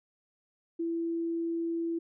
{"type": "tone", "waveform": "sine", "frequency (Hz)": 333.8, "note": "E4", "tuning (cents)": 22, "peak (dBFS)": -29, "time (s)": [0.79, 1.99], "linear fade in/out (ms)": 10, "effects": []}